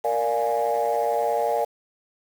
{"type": "chord", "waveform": "sine", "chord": "Bb dominant seventh", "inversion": "none", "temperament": "equal", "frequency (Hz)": [466.2, 587.3, 698.5, 830.6], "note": ["Bb4", "D5", "F5", "Ab5"], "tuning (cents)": [0, 0, 0, 0], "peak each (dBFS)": -25, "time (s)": [0.04, 1.65], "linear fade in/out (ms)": 10, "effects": ["tanh soft clip ceiling -14 dBFS", "7-bit"]}